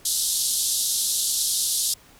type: band-pass noise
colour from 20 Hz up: white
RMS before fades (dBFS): -24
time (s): 0.05-1.94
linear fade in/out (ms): 5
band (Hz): 3500 to 12000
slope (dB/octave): 48
effects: pink hiss -52 dBFS RMS until 2.19 s